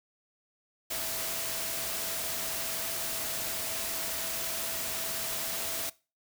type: tone in noise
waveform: sine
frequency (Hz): 657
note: E5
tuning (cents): -6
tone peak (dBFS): -44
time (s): 0.9-5.9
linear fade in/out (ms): 10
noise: white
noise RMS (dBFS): -34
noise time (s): 0.9-5.9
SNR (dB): -13
effects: noise-tail reverb RT60 0.3 s tail -20 dB re dry